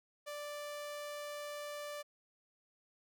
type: tone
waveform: sawtooth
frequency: 587.3 Hz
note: D5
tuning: in tune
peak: -38 dBFS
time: 0.26-2.03 s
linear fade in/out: 20 ms
effects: none